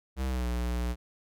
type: tone with pitch glide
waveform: square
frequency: 65.41 to 60.33 Hz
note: C2 to B1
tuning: 0 to -40 cents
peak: -29 dBFS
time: 0.16-0.96 s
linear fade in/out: 50 ms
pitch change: -140 cents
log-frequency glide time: 0.27-0.47 s
effects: none